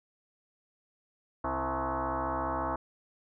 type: tone with frequency modulation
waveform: sine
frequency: 130.81 Hz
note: C3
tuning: in tune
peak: -29 dBFS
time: 1.44-2.76 s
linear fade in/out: 5 ms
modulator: 196 Hz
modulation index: 6
effects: none